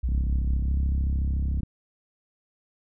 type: tone with pitch glide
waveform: sine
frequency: 61.74 to 67.72 Hz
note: B1 to C#2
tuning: 0 to -40 cents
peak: -22 dBFS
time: 0.03-1.61 s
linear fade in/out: 10 ms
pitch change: +160 cents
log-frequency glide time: 0.58-0.76 s
type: click train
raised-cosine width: 5 ms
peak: -20 dBFS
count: 53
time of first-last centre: 0.09-1.633 s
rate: 33.7 Hz
effects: none